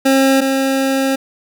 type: tone pair in turn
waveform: 25% pulse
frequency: 268.7 / 268.7 Hz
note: C4 / C4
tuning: +46 / +46 cents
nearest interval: unison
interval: 0 cents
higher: neither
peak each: -6 / -10 dBFS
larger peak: first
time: 0.05-0.41 / 0.41-1.16 s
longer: second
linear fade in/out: 10 ms
effects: none